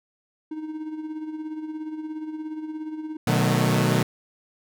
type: tone with tremolo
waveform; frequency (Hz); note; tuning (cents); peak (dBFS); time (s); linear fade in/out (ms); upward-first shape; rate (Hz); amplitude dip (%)
triangle; 311.1; D#4; 0; -26; 0.51-3.17; 5; sine; 17; 55
type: chord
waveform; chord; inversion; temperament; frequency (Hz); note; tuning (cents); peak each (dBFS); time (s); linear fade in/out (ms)
sawtooth; B dominant seventh; none; equal with one note detuned; 123.47 / 152.63 / 185 / 220; B2 / D#3 / F#3 / A3; 0 / -33 / 0 / 0; -19 / -20 / -21 / -23; 3.27-4.03; 5
effects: none